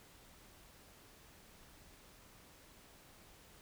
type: silence
effects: pink hiss -61 dBFS RMS until 3.61 s

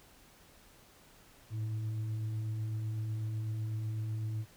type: tone with frequency modulation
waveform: sine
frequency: 110 Hz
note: A2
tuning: in tune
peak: -33 dBFS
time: 1.5-4.46 s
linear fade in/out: 50 ms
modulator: 212 Hz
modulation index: 0.23
effects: pink hiss -60 dBFS RMS until 4.56 s

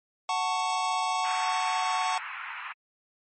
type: chord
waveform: square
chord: F# minor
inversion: none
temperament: just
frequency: 740 / 888 / 1110 Hz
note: F#5 / A5 / C#6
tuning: 0 / +16 / +2 cents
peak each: -31 dBFS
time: 0.29-2.18 s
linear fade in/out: 2 ms
type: band-pass noise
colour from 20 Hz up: pink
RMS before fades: -38 dBFS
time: 1.24-2.73 s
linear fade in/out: 10 ms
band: 940 to 2700 Hz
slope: 48 dB/octave
effects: MP3 32 kbps

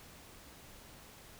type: silence
effects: pink hiss -55 dBFS RMS until 1.39 s

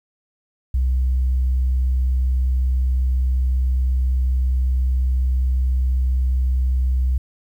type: tone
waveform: sine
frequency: 63.9 Hz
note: C2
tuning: 40 cents flat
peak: -14 dBFS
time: 0.74-7.18 s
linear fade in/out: 5 ms
effects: tanh soft clip ceiling -13 dBFS + 9-bit

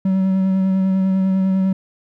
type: tone with vibrato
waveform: triangle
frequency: 190.1 Hz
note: F#3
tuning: 47 cents sharp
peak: -12 dBFS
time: 0.05-1.73 s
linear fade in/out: 5 ms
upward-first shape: triangle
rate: 10 Hz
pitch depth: 20 cents each way
effects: none

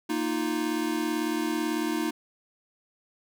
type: chord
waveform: square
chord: Bb suspended fourth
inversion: none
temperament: equal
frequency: 233.1 / 311.1 / 349.2 Hz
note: Bb3 / Eb4 / F4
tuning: 0 / 0 / 0 cents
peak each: -34 / -29 / -33 dBFS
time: 0.09-2.11 s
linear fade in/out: 10 ms
effects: none

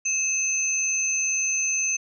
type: tone pair together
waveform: sine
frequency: 2599 / 6219 Hz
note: E7 / G8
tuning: -25 / -15 cents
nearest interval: octave + minor third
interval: 1510 cents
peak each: -27 / -23 dBFS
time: 0.05-1.97 s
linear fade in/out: 10 ms
effects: none

